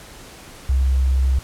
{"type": "tone", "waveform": "sine", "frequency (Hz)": 65.8, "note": "C2", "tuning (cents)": 10, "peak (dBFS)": -14, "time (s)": [0.69, 1.39], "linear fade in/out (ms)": 5, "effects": ["pink hiss -41 dBFS RMS until 1.43 s", "low-pass 12000 Hz 12 dB/octave"]}